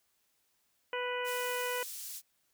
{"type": "harmonic tone", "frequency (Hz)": 493.9, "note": "B4", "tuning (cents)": 0, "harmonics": [1, 2, 3, 4, 5, 6], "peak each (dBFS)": [-36, -39, -41, -42, -43, -44], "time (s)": [0.93, 1.83], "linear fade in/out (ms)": 2}
{"type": "high-pass noise", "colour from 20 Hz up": "pink", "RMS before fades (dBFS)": -43, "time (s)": [1.24, 2.22], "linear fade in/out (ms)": 50, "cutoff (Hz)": 6400, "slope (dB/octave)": 12}
{"effects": ["white hiss -75 dBFS RMS until 2.53 s"]}